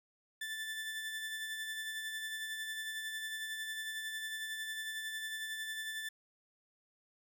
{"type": "tone with tremolo", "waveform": "30% pulse", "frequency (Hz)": 1760, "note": "A6", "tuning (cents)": 0, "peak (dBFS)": -35, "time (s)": [0.41, 6.09], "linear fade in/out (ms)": 5, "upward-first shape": "sine", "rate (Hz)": 11, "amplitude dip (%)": 35, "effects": []}